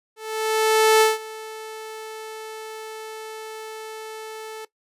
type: tone with ADSR envelope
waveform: sawtooth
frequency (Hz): 438.2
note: A4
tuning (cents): -7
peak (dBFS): -8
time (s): 0.16-4.65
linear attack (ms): 850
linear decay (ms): 170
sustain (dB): -21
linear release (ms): 4
effects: noise-tail reverb RT60 0.1 s tail -18 dB re dry + resampled to 32000 Hz